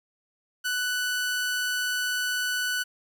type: tone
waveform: sawtooth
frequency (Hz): 1488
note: F#6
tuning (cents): +9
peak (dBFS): -22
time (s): 0.64-2.84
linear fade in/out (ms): 20
effects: 10-bit